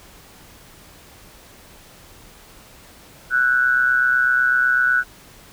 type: tone with amplitude modulation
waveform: sine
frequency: 1480 Hz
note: F#6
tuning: in tune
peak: -11 dBFS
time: 3.3-5.04 s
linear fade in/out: 50 ms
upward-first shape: sine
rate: 128 Hz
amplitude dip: 70%
effects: pink hiss -46 dBFS RMS until 5.52 s